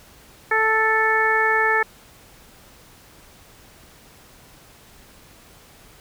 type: harmonic tone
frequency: 440 Hz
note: A4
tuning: in tune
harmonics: 1 / 2 / 3 / 4 / 5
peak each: -24 / -23 / -24 / -19 / -26 dBFS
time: 0.51-1.83 s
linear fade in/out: 5 ms
effects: pink hiss -49 dBFS RMS until 6 s